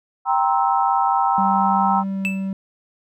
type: chord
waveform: sine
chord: C dominant seventh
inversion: second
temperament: just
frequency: 784.9 / 941.9 / 1046.5 / 1308.1 Hz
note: G5 / Bb5 / C6 / E6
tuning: +2 / +18 / 0 / -14 cents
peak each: -19 / -20 / -24 / -23 dBFS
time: 0.25-2.04 s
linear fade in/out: 50 ms
type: tone with pitch glide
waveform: triangle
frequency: 194.5 to 192.82 Hz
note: G3 to G3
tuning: -13 to -28 cents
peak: -20 dBFS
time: 1.38-2.53 s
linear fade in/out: 2 ms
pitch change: -15 cents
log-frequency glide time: 2.07-2.28 s
type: tone with exponential decay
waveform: triangle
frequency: 2637 Hz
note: E7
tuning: in tune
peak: -16 dBFS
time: 2.25-2.48 s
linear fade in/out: 0 ms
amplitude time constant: 48 ms
effects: none